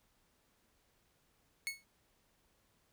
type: tone with exponential decay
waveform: sawtooth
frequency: 2197 Hz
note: C#7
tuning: 16 cents flat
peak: -29 dBFS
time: 1.67-1.84 s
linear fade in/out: 0 ms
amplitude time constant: 36 ms
effects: pink hiss -74 dBFS RMS until 2.92 s